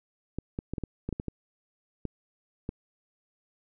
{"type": "clicks", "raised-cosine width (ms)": 3, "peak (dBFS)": -19, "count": 11, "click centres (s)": [0.386, 0.589, 0.736, 0.782, 0.837, 1.09, 1.127, 1.199, 1.283, 2.053, 2.691], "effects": []}